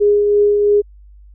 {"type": "tone with tremolo", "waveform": "sine", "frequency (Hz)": 412.1, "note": "G#4", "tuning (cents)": -13, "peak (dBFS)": -8, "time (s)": [0, 0.82], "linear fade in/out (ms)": 20, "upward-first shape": "triangle", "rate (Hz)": 3, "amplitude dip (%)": 35, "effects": ["added 50 Hz sine -39 dBFS peak until 1.34 s"]}